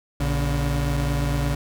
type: tone pair together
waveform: 35% pulse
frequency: 58.79 / 142.6 Hz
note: A#1 / C#3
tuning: +15 / +49 cents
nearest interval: octave + minor third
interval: 1534 cents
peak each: -22 dBFS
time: 0.2-1.55 s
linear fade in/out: 5 ms
effects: none